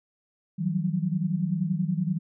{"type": "tone cluster", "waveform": "sine", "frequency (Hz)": [158.3, 180.4, 190.9], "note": ["D#3", "F#3", "G3"], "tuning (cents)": [30, -44, -46], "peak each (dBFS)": [-28, -28, -29], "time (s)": [0.58, 2.19], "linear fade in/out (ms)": 20, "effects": []}